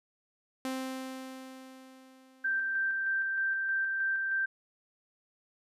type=tone with exponential decay; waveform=sawtooth; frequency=261.6 Hz; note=C4; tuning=in tune; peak=-28 dBFS; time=0.65-3.28 s; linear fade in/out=1 ms; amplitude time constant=570 ms
type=tone with tremolo; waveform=sine; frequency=1568 Hz; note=G6; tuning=in tune; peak=-27 dBFS; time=2.44-4.46 s; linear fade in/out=10 ms; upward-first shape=square; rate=3.2 Hz; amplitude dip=25%
effects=resampled to 32000 Hz